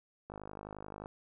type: click train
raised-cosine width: 1 ms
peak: -30 dBFS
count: 40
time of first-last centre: 0.3-1.059 s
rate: 51.4 Hz
effects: none